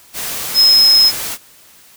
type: tone in noise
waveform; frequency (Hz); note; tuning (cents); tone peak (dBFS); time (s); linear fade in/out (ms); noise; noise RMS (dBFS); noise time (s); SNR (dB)
sine; 5140; E8; -45; -6; 0.54-1.12; 50; white; -23; 0.13-1.38; +14
effects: white hiss -45 dBFS RMS until 1.96 s